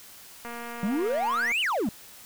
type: click train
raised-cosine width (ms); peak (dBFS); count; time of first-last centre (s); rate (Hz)
0.5; -24; 253; 0.45-1.518; 236
type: exponential two-way sweep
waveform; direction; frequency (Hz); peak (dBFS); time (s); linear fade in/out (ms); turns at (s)
triangle; up then down; 185.3 to 3078 to 185.3; -22; 0.83-1.89; 2; 1.61
effects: white hiss -48 dBFS RMS until 2.25 s